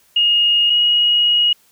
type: tone pair in turn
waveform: sine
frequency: 2858 / 2891 Hz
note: F7 / F#7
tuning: +39 / -41 cents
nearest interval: unison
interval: 20 cents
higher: second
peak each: -11 dBFS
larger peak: neither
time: 0.16-0.7 / 0.7-1.53 s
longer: second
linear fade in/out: 5 ms
effects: white hiss -55 dBFS RMS until 1.71 s